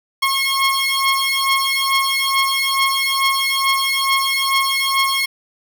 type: beating tone pair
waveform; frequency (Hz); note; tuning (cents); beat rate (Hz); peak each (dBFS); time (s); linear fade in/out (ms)
15% pulse; 1083 / 1085.3; C#6 / C#6; -41 / -37; 2.3; -12; 0.22-5.26; 10
effects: none